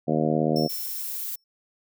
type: harmonic tone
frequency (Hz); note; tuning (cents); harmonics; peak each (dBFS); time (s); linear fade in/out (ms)
77.78; D#2; 0; 2 / 3 / 4 / 5 / 6 / 7 / 8 / 9; -27 / -26 / -28 / -30 / -30 / -29 / -32 / -31; 0.07-0.68; 20
type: tone with exponential decay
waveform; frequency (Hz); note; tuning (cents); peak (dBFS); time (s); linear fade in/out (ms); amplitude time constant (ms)
square; 5400; E8; +41; -29; 0.56-1.44; 2; 190
type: noise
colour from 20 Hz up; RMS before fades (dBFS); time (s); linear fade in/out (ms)
violet; -32; 0.69-1.36; 10
effects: none